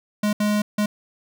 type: tone bursts at uneven times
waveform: square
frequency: 209 Hz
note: G#3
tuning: 11 cents sharp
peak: -19 dBFS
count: 3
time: 0.23-0.33 / 0.4-0.62 / 0.78-0.86 s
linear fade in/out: 5 ms
effects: none